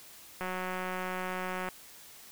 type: click train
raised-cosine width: 0.5 ms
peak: -21 dBFS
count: 236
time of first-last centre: 0.41-1.687 s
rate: 184 Hz
effects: white hiss -52 dBFS RMS until 2.31 s